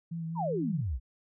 sine tone with vibrato, 164.81 Hz, E3, in tune, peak -33 dBFS, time 0.11-0.82 s, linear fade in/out 10 ms, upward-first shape sine, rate 4.8 Hz, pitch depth 29 cents each way
sine exponential sweep, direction down, 1046.5 to 52.6 Hz, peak -29 dBFS, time 0.35-1 s, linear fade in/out 50 ms
effects none

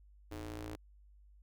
sawtooth ring-modulated tone, 112.4 Hz, A2, 37 cents sharp, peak -35 dBFS, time 0.31-0.76 s, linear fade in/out 10 ms, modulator 197 Hz, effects added 50 Hz sine -58 dBFS peak until 1.42 s

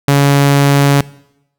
sawtooth tone, 141 Hz, C#3, 30 cents sharp, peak -3 dBFS, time 0.08-1.01 s, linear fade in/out 2 ms, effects noise-tail reverb RT60 0.8 s tail -21 dB re dry

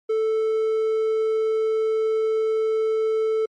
triangle tone, 440 Hz, A4, in tune, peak -17 dBFS, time 0.09-3.46 s, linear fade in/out 10 ms, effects MP3 48 kbps

